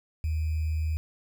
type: tone with sample-and-hold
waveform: sine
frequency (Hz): 78.6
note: D#2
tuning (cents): +18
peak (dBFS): -25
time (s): 0.24-0.97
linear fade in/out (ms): 0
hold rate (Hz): 2450
effects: none